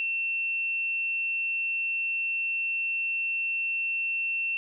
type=tone; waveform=sine; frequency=2700 Hz; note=E7; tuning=41 cents sharp; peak=-26 dBFS; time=0-4.57 s; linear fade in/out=0 ms; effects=none

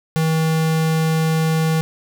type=tone; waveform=square; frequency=160 Hz; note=D#3; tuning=49 cents sharp; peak=-16 dBFS; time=0.16-1.81 s; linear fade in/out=0 ms; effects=none

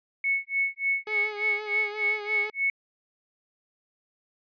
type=tone with tremolo; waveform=sine; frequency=2206 Hz; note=C#7; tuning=9 cents flat; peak=-21 dBFS; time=0.24-2.7 s; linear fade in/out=2 ms; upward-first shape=sine; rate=3.4 Hz; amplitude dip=100%
type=tone with vibrato; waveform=sawtooth; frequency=419.5 Hz; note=G#4; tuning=17 cents sharp; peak=-30 dBFS; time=1.07-2.5 s; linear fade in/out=2 ms; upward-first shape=sine; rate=5.8 Hz; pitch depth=36 cents each way
effects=resampled to 11025 Hz

